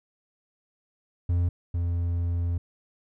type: tone pair in turn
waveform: triangle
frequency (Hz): 87.31 / 86.16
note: F2 / F2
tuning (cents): 0 / -23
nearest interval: unison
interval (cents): 23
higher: first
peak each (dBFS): -19 / -22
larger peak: first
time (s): 1.29-1.49 / 1.74-2.58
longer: second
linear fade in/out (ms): 5
effects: none